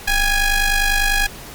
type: ring-modulated tone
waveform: sawtooth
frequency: 821 Hz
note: G#5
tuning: 20 cents flat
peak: -8 dBFS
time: 0.07-1.27 s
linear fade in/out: 10 ms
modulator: 846 Hz
effects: pink hiss -36 dBFS RMS until 1.54 s + Opus 48 kbps